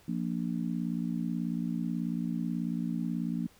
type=chord; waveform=sine; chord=Bb major; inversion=second; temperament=just; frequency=174.81 / 233.1 / 291.4 Hz; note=F3 / Bb3 / D4; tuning=+2 / 0 / -13 cents; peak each=-33 / -33 / -38 dBFS; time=0.08-3.47 s; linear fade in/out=5 ms; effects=pink hiss -61 dBFS RMS until 3.59 s